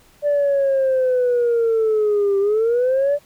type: linear two-way sweep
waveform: sine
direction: down then up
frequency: 587.3 to 392 to 587.3 Hz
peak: -13 dBFS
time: 0.22-3.19 s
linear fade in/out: 50 ms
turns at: 2.39 s
effects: tanh soft clip ceiling -12 dBFS + pink hiss -53 dBFS RMS until 3.25 s